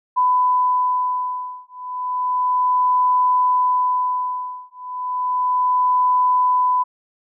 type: beating tone pair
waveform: sine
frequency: 1000 / 1000.33 Hz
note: B5 / B5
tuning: +21 / +22 cents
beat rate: 0.33 Hz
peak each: -19 dBFS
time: 0.16-6.84 s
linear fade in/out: 20 ms
effects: none